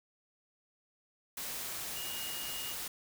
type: tone in noise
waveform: sine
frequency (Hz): 2863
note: F7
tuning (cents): +42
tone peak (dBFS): -43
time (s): 1.96-2.73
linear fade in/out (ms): 5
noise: white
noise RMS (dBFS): -40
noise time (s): 1.37-2.88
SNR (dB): -6
effects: none